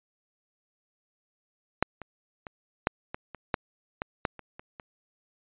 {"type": "clicks", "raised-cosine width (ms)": 0.5, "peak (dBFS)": [-6, -24, -24, -7, -19, -25, -9, -15, -10, -27, -27, -26], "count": 12, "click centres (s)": [1.826, 2.017, 2.468, 2.871, 3.145, 3.347, 3.542, 4.019, 4.252, 4.393, 4.595, 4.798], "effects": ["resampled to 8000 Hz"]}